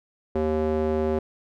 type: tone with band-pass filter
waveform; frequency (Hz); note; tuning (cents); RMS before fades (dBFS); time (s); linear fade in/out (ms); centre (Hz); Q
square; 77.78; D#2; 0; -24; 0.35-1.19; 5; 430; 1.9
effects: none